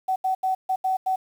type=tone bursts at uneven times; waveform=sine; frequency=755 Hz; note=F#5; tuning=35 cents sharp; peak=-20 dBFS; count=6; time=0.08-0.16 / 0.24-0.35 / 0.43-0.55 / 0.69-0.76 / 0.84-0.97 / 1.06-1.16 s; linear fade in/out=10 ms; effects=8-bit